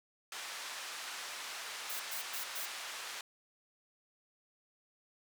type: band-pass noise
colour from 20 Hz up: pink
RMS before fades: -44 dBFS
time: 0.32-3.21 s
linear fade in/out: 2 ms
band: 1100 to 8200 Hz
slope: 12 dB/octave
type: noise bursts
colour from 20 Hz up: blue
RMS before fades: -41 dBFS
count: 4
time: 1.89-2.66 s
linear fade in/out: 10 ms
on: 110 ms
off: 110 ms
effects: none